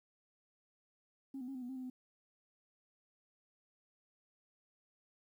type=tone with pitch steps; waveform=sine; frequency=270.5 / 249 / 271.1 / 254.8 / 244.3 / 263.7 / 256.7 / 253.8 Hz; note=C#4 / B3 / C#4 / C4 / B3 / C4 / C4 / B3; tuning=-42 / +14 / -38 / -46 / -19 / +14 / -33 / +47 cents; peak=-40 dBFS; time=1.34-1.9 s; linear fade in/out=5 ms; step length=70 ms; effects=tanh soft clip ceiling -38 dBFS + 12-bit